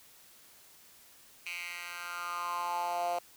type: tone with high-pass filter sweep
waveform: 10% pulse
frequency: 174.61 Hz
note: F3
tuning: in tune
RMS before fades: -36 dBFS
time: 1.46-3.19 s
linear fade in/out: 5 ms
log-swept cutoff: 2400 to 630 Hz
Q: 5.2
effects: white hiss -58 dBFS RMS until 3.36 s